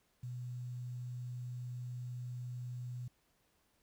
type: tone with quantisation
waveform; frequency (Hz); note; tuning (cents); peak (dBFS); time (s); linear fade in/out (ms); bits
sine; 123.47; B2; 0; -40; 0.23-3.08; 5; 11
effects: pink hiss -75 dBFS RMS until 3.82 s